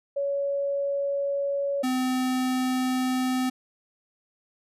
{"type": "tone pair in turn", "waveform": ["sine", "square"], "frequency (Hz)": [561, 256], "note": ["C#5", "C4"], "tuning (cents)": [21, -38], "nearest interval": "octave + major second", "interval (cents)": 1359, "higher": "first", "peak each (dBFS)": -24, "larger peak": "neither", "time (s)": [[0.16, 1.83], [1.83, 3.5]], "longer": "neither", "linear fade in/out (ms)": 10, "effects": ["resampled to 32000 Hz"]}